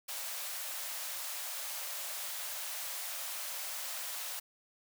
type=high-pass noise; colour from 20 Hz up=white; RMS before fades=-40 dBFS; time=0.08-4.4 s; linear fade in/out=10 ms; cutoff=520 Hz; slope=96 dB/octave; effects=none